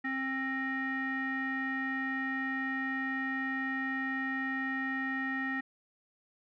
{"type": "tone with low-pass filter", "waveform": "square", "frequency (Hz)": 266, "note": "C4", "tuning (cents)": 29, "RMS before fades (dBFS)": -34, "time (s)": [0.04, 5.61], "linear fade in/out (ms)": 10, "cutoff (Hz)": 1900, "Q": 8.8, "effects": []}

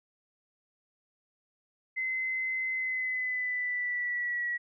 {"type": "tone with pitch glide", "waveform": "sine", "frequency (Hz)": [2052, 1925.7], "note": ["C7", "B6"], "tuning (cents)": [-34, -44], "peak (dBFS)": -29, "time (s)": [1.96, 4.58], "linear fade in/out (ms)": 20, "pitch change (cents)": -110, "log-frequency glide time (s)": [2.73, 4.47], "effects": []}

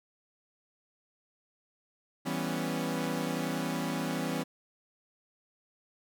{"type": "chord", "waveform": "sawtooth", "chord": "C# half-diminished seventh", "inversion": "first", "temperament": "equal", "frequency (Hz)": [164.81, 196, 246.9, 277.2], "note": ["E3", "G3", "B3", "C#4"], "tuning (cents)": [0, 0, 0, 0], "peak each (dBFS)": [-32, -34, -32, -32], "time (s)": [2.25, 4.44], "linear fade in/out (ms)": 20, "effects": []}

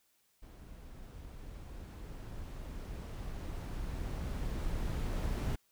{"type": "noise with level ramp", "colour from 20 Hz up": "brown", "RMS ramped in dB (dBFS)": [-51, -33], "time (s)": [0.42, 5.56], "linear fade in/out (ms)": 10, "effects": ["white hiss -73 dBFS RMS until 5.71 s"]}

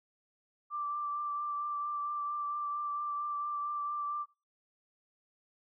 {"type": "tone with vibrato", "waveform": "sine", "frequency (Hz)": 1174.7, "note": "D6", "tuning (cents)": 0, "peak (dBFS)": -33, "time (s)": [0.7, 4.26], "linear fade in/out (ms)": 50, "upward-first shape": "triangle", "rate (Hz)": 4.4, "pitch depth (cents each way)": 19, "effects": ["noise-tail reverb RT60 0.3 s tail -19 dB re dry"]}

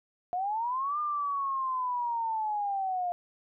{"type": "linear two-way sweep", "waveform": "sine", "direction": "up then down", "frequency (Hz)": [700, 1210, 700], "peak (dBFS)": -28, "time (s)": [0.33, 3.12], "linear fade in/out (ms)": 0, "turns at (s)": 0.99, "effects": []}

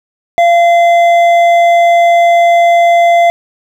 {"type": "tone with hard clipping", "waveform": "triangle", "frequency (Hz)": 687, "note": "F5", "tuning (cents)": -29, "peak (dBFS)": -6, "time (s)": [0.38, 3.3], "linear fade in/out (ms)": 0, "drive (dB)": 11, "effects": []}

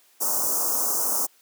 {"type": "band-stop noise", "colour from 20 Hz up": "white", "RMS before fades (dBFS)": -24, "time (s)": [0.2, 1.27], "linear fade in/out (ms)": 20, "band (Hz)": [1300, 5600], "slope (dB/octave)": 48, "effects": ["white hiss -59 dBFS RMS until 1.41 s", "high-pass 300 Hz 12 dB/octave"]}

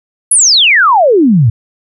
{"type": "exponential sweep", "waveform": "sine", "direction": "down", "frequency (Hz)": [11000, 103.5], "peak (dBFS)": -4, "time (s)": [0.31, 1.5], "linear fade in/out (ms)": 5, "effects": []}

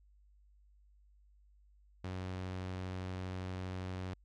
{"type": "tone", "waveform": "sawtooth", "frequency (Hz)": 92.5, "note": "F#2", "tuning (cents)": 0, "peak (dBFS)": -35, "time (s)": [2.04, 4.14], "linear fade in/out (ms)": 5, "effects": ["added 50 Hz sine -62 dBFS peak until 4.24 s", "low-pass 5000 Hz 12 dB/octave"]}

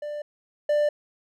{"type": "tone pair in turn", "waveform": "triangle", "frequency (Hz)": [592, 592], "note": ["D5", "D5"], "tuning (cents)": [14, 14], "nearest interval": "unison", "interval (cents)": 0, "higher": "neither", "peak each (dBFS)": [-28, -17], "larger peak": "second", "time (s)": [[0.02, 0.22], [0.69, 0.89]], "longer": "neither", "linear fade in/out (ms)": 5, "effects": []}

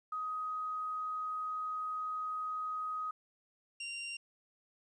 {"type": "tone pair in turn", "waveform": ["sine", "sawtooth"], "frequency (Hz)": [1256, 2771], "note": ["D#6", "F7"], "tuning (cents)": [16, -14], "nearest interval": "octave + major second", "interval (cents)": 1370, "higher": "second", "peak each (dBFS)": [-35, -36], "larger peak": "first", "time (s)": [[0.12, 3.11], [3.8, 4.17]], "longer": "first", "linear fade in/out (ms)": 5, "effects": ["resampled to 22050 Hz", "12-bit"]}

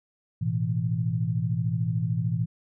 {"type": "chord", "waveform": "sine", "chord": "A suspended second", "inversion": "none", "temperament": "equal", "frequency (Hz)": [110, 123.47, 164.81], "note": ["A2", "B2", "E3"], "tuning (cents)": [0, 0, 0], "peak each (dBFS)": -28, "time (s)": [0.41, 2.46], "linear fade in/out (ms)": 10, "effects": []}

